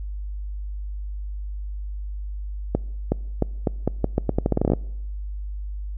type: accelerating click train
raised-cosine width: 2 ms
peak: -6 dBFS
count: 18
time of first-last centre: 2.75-4.735 s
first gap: 370 ms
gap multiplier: 0.82
effects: noise-tail reverb RT60 0.9 s tail -25 dB re dry + added 50 Hz sine -28 dBFS peak until 5.97 s